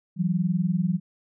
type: tone pair together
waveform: sine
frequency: 167.4 / 187.63 Hz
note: E3 / F#3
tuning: +27 / +24 cents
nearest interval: major second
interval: 197 cents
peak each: -24 dBFS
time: 0.16-1 s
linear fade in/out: 50 ms
effects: none